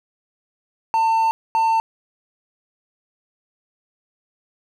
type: tone bursts at uneven times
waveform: triangle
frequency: 898 Hz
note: A5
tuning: 35 cents sharp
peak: -13 dBFS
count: 2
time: 0.94-1.31 / 1.55-1.8 s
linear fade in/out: 0 ms
effects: none